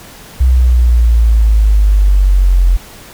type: exponential sweep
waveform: sine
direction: down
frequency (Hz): 64.4 to 43.65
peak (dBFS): -5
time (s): 0.4-2.77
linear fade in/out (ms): 10
effects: pink hiss -35 dBFS RMS until 3.13 s